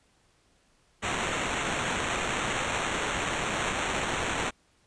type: noise with sample-and-hold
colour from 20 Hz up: white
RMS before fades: -30 dBFS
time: 1.02-4.51 s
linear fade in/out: 20 ms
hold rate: 4900 Hz
effects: pink hiss -66 dBFS RMS until 4.86 s + resampled to 22050 Hz